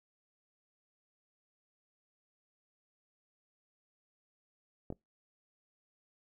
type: clicks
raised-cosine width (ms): 2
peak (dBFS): -26 / -29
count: 2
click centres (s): 4.903 / 4.925
effects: noise-tail reverb RT60 0.2 s tail -26 dB re dry